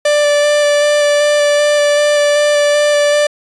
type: tone with vibrato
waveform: 45% pulse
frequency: 587.3 Hz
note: D5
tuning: in tune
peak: -9 dBFS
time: 0.05-3.27 s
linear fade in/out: 5 ms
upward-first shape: square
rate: 2.6 Hz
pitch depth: 9 cents each way
effects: resampled to 22050 Hz